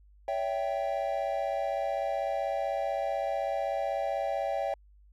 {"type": "chord", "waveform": "triangle", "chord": "C# diminished", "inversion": "none", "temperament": "equal with one note detuned", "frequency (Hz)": [563.4, 659.3, 784], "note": ["C#5", "E5", "G5"], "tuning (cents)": [28, 0, 0], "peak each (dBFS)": -31, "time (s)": [0.28, 4.74], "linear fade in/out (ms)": 2, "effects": ["added 50 Hz sine -55 dBFS peak until 5.12 s"]}